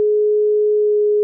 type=tone with pitch glide; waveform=sine; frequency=421.4 to 418.2 Hz; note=G#4 to G#4; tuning=+25 to +12 cents; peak=-12 dBFS; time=0-1.23 s; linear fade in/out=0 ms; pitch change=-13 cents; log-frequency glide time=0.75-0.98 s; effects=none